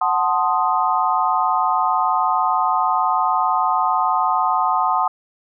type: chord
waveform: sine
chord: F# diminished seventh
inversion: none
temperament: equal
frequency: 740 / 880 / 1046.5 / 1244.5 Hz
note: F#5 / A5 / C6 / Eb6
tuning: 0 / 0 / 0 / 0 cents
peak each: -21 dBFS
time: 0.01-5.08 s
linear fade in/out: 5 ms
effects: none